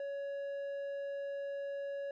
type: tone with low-pass filter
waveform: square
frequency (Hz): 560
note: C#5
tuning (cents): +18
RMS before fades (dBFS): -40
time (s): 0-2.11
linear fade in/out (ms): 2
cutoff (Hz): 1400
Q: 0.55
effects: none